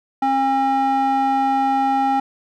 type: tone with band-pass filter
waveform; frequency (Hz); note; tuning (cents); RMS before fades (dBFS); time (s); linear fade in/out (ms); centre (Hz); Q
square; 270; C#4; -45; -18; 0.22-2.2; 5; 770; 2.5
effects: none